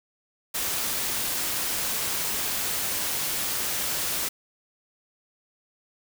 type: noise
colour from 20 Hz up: white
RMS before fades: -28 dBFS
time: 0.54-4.29 s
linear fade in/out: 10 ms
effects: none